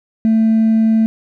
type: tone with hard clipping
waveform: triangle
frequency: 222.1 Hz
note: A3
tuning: 16 cents sharp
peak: -9 dBFS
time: 0.25-1.06 s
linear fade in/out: 0 ms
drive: 2 dB
effects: none